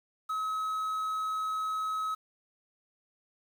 triangle tone with quantisation, 1281 Hz, E6, 50 cents flat, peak -28 dBFS, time 0.29-2.15 s, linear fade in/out 10 ms, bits 9, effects none

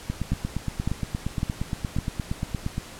two click trains, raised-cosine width 5 ms, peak -14 / -12 dBFS, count 24 / 4, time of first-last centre 0.1-2.781 / 0.32-1.987 s, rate 8.58 / 1.8 Hz, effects pink hiss -42 dBFS RMS until 2.99 s + low-pass 11000 Hz 12 dB/octave

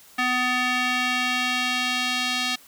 square tone with band-pass filter sweep, 250.6 Hz, B3, 25 cents sharp, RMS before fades -24 dBFS, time 0.18-2.56 s, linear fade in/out 10 ms, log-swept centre 2000 to 3600 Hz, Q 1.4, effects white hiss -51 dBFS RMS until 2.67 s

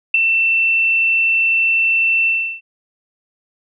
sine tone with ADSR envelope, 2682 Hz, E7, 29 cents sharp, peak -7 dBFS, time 0.14-2.61 s, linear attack 5 ms, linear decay 13 ms, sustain -5 dB, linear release 340 ms, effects none

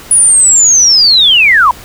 sine linear sweep, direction down, 9910 to 932.3 Hz, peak -3 dBFS, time 0.11-1.71 s, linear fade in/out 2 ms, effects pink hiss -32 dBFS RMS until 1.84 s

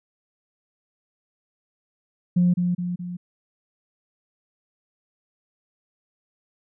sine tone with echo, 177.3 Hz, F3, 26 cents sharp, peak -14 dBFS, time 2.36-2.54 s, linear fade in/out 10 ms, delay 210 ms, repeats 3, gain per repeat -5 dB, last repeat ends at 3.17 s, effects tanh soft clip ceiling -11 dBFS

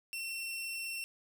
sawtooth tone, 2709 Hz, E7, 47 cents sharp, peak -34 dBFS, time 0.13-1.04 s, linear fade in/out 0 ms, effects none

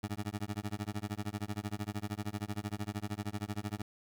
20% pulse tone with tremolo, 103.83 Hz, G#2, in tune, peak -28 dBFS, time 0.03-3.82 s, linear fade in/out 5 ms, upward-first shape sine, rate 13 Hz, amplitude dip 100%, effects 11-bit

